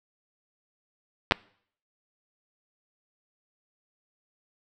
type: clicks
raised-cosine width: 0.3 ms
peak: -3 dBFS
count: 2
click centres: 1.311 / 1.321 s
effects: noise-tail reverb RT60 0.6 s tail -25 dB re dry